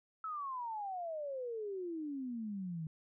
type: exponential sweep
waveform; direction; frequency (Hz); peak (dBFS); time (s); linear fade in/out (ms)
sine; down; 1318.5 to 154.3; -38; 0.24-2.87; 2
effects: none